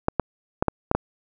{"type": "clicks", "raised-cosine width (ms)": 1, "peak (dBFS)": -5, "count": 6, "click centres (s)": [0.084, 0.197, 0.625, 0.683, 0.914, 0.95], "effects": []}